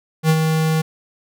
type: tone with ADSR envelope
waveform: square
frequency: 158.7 Hz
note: D#3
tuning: 35 cents sharp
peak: -11 dBFS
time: 0.23-0.82 s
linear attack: 63 ms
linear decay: 60 ms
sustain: -5 dB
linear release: 11 ms
effects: none